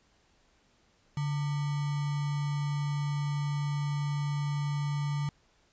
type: tone with sample-and-hold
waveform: sine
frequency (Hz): 144.6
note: D3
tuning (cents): -27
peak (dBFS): -28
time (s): 1.17-5.29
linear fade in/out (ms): 2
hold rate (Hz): 1050
effects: pink hiss -67 dBFS RMS until 5.72 s + resampled to 16000 Hz